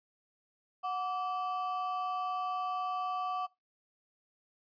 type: ring-modulated tone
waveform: triangle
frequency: 947 Hz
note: A#5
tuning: 27 cents sharp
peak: -27 dBFS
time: 0.83-3.47 s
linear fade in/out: 20 ms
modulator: 212 Hz
effects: noise-tail reverb RT60 0.2 s tail -22 dB re dry + resampled to 11025 Hz